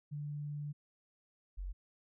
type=tone pair in turn; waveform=sine; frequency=146.83 / 46.25 Hz; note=D3 / F#1; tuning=0 / 0 cents; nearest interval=octave + minor sixth; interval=2000 cents; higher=first; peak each=-38 / -38 dBFS; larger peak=neither; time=0.11-0.73 / 1.57-1.73 s; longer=first; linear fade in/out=20 ms; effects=none